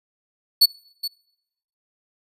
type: tone with echo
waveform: 45% pulse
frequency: 4435 Hz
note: C#8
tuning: in tune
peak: -9 dBFS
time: 0.61-0.66 s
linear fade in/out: 10 ms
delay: 420 ms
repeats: 1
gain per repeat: -14 dB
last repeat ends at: 1.08 s
effects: noise-tail reverb RT60 0.9 s tail -26 dB re dry + resampled to 32000 Hz